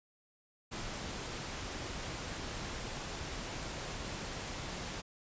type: noise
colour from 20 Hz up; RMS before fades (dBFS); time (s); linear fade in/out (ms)
pink; -41; 0.71-5.02; 20
effects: resampled to 16000 Hz